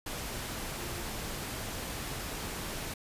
sine tone in noise, 349.2 Hz, F4, in tune, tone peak -47 dBFS, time 0.78-1.04 s, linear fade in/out 5 ms, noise pink, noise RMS -38 dBFS, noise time 0.06-2.94 s, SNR -12 dB, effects resampled to 32000 Hz

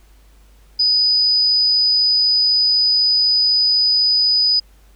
sine tone, 4978 Hz, D#8, in tune, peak -12 dBFS, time 0.79-4.6 s, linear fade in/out 10 ms, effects added 50 Hz sine -46 dBFS peak until 4.95 s + pink hiss -56 dBFS RMS until 4.95 s

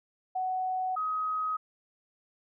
sine tone pair in turn, 745 / 1262.7 Hz, F#5 / D#6, +12 / +25 cents, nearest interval major sixth, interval 913 cents, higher second, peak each -28 dBFS, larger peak neither, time 0.35-0.96 / 0.96-1.57 s, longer neither, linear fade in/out 10 ms, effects none

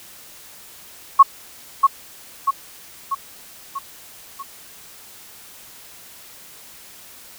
sine tone with echo, 1100 Hz, C#6, 14 cents flat, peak -3 dBFS, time 1.19-1.23 s, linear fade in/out 10 ms, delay 640 ms, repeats 5, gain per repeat -5 dB, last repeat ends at 4.43 s, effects white hiss -43 dBFS RMS until 7.38 s

